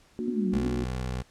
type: chord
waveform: sine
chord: Bb augmented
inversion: none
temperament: just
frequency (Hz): 233.1 / 291.4 / 364.2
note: Bb3 / D4 / F#4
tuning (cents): 0 / -13 / -27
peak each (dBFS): -31 / -37 / -33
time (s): 0.19-0.84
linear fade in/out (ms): 0
type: exponential two-way sweep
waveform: sine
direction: down then up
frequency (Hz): 253 to 185 to 253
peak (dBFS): -25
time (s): 0.28-0.67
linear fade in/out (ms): 2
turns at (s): 0.49
type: tone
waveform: 20% pulse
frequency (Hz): 63.1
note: B1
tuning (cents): +38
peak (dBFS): -25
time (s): 0.52-1.23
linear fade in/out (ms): 20
effects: pink hiss -60 dBFS RMS until 1.3 s + low-pass 9000 Hz 12 dB/octave